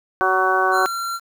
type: harmonic tone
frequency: 187.6 Hz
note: F#3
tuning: 24 cents sharp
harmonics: 2 / 3 / 4 / 5 / 6 / 7 / 8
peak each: -23 / -27 / -21 / -28 / -20 / -31 / -21 dBFS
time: 0.21-0.86 s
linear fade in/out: 0 ms
type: tone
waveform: square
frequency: 1368 Hz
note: F6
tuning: 36 cents flat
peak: -24 dBFS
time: 0.71-1.2 s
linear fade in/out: 50 ms
effects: 8-bit